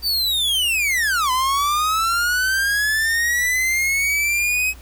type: linear two-way sweep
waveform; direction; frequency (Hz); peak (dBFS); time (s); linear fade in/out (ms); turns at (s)
45% pulse; down then up; 4667 to 1004 to 2551; -17; 0.02-4.74; 50; 1.31
effects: added 60 Hz sine -38 dBFS peak until 4.81 s + pink hiss -47 dBFS RMS until 4.81 s